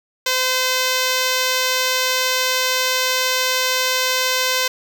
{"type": "tone", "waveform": "5% pulse", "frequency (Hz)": 513, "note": "C5", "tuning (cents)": -34, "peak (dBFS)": -5, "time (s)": [0.26, 4.68], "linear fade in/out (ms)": 5, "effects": []}